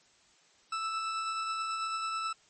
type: tone with tremolo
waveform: 40% pulse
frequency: 1318.5 Hz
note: E6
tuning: in tune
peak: -30 dBFS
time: 0.72-2.33 s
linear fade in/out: 5 ms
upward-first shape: sine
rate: 9.2 Hz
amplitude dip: 25%
effects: white hiss -64 dBFS RMS until 2.49 s + MP3 32 kbps